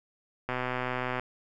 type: click train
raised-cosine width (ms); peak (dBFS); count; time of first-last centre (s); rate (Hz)
0.5; -16; 90; 0.49-1.196; 126
effects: none